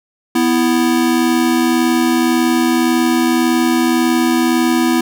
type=tone pair together; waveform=square; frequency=247.8 / 329.6 Hz; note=B3 / E4; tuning=+6 / 0 cents; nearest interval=perfect fourth; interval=494 cents; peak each=-15 dBFS; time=0.35-5.01 s; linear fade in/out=5 ms; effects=none